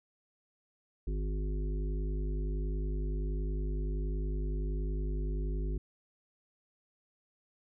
harmonic tone, 50.7 Hz, G#1, 41 cents flat, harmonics 1 / 3 / 5 / 7 / 8, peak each -31 / -42 / -46 / -45 / -49 dBFS, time 1.07-5.78 s, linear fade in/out 5 ms, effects none

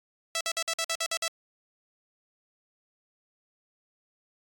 5% pulse tone bursts, 659.3 Hz, E5, in tune, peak -16 dBFS, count 9, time 0.35-1.28 s, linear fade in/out 2 ms, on 58 ms, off 51 ms, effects AAC 64 kbps

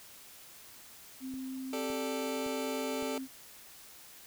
sine tone with pitch glide, 261.6 to 264.2 Hz, C4 to C4, 0 to +17 cents, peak -37 dBFS, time 1.2-3.28 s, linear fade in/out 50 ms, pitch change +17 cents, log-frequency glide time 1.33-2.14 s
click train, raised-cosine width 3 ms, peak -38 dBFS, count 4, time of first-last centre 1.34-3.025 s, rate 1.78 Hz
sawtooth chord, G suspended second, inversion none, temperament just, 392 / 441 / 588 Hz, G4 / A4 / D5, 0 / +4 / +2 cents, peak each -38 / -33 / -35 dBFS, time 1.73-3.18 s, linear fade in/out 2 ms
effects white hiss -53 dBFS RMS until 4.26 s

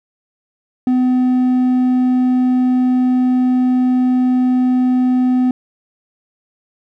sine tone with hard clipping, 252.7 Hz, B3, 40 cents sharp, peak -12 dBFS, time 0.87-5.51 s, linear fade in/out 2 ms, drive 3 dB, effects none

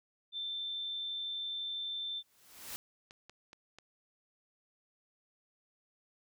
sine tone, 3554 Hz, A7, 17 cents sharp, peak -36 dBFS, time 0.32-2.23 s, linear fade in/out 50 ms
white noise with exponential growth, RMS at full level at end -41 dBFS, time 2.16-2.76 s, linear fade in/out 0 ms, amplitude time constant 130 ms
clicks, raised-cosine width 0.2 ms, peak -34 dBFS, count 4, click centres 3.109 / 3.296 / 3.531 / 3.786 s
effects none

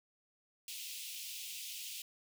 pink high-pass noise, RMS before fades -45 dBFS, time 0.68-2.02 s, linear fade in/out 2 ms, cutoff 2500 Hz, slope 48 dB/octave, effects none

